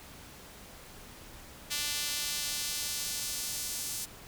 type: tone with high-pass filter sweep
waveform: sawtooth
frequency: 293.7 Hz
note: D4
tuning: in tune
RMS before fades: -35 dBFS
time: 1.7-4.06 s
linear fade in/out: 20 ms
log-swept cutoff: 3400 to 6800 Hz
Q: 0.88
effects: pink hiss -50 dBFS RMS until 4.27 s